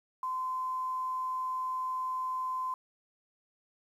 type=tone with quantisation; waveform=sine; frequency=1029 Hz; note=C6; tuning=29 cents flat; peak=-31 dBFS; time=0.23-2.74 s; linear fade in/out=2 ms; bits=10; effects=none